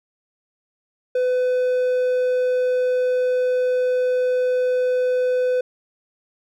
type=tone; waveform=triangle; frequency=503 Hz; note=B4; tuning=32 cents sharp; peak=-15 dBFS; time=1.15-5.61 s; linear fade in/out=5 ms; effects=none